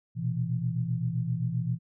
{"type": "tone cluster", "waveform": "sine", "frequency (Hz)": [118.4, 126.1, 166.8], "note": ["A#2", "B2", "E3"], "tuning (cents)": [27, 36, 21], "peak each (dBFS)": -31, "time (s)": [0.15, 1.79], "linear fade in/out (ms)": 50, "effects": []}